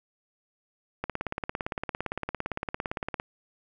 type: click train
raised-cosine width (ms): 0.5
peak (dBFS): -15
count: 39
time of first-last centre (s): 1.04-3.199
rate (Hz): 17.6
effects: none

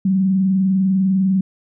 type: tone with vibrato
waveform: sine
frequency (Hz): 190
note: F#3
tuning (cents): +46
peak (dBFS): -13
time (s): 0.05-1.41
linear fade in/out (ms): 5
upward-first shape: triangle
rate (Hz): 20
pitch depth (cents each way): 92
effects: none

